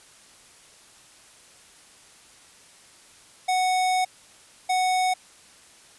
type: tone bursts at uneven times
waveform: square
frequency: 740 Hz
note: F#5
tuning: in tune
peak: -21 dBFS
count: 2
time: 3.48-4.05 / 4.69-5.14 s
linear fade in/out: 10 ms
effects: white hiss -52 dBFS RMS until 5.98 s + resampled to 24000 Hz